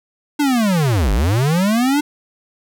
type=linear two-way sweep; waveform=square; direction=down then up; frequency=301.1 to 45.96 to 301.1 Hz; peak=-14 dBFS; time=0.39-2.01 s; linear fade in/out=10 ms; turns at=1.12 s; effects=none